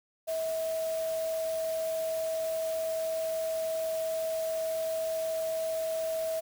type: tone in noise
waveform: sine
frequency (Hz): 646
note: E5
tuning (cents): -35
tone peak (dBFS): -29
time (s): 0.27-6.41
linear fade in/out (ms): 20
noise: white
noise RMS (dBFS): -44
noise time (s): 0.27-6.41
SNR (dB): +12
effects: none